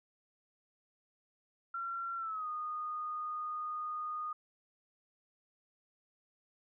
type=tone with pitch glide; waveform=sine; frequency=1366 to 1231.1 Hz; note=F6 to D#6; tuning=-39 to -19 cents; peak=-36 dBFS; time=1.74-4.33 s; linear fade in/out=5 ms; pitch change=-180 cents; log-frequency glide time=2.17-2.48 s; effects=none